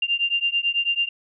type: beating tone pair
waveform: sine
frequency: 2785 / 2794.1 Hz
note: F7 / F7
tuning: -5 / 0 cents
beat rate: 9.1 Hz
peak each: -23 dBFS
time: 0.02-1.09 s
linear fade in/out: 5 ms
effects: none